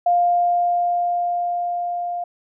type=tone with level ramp; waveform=sine; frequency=702 Hz; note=F5; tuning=9 cents sharp; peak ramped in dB=-13 to -23 dBFS; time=0.06-2.24 s; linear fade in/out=5 ms; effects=none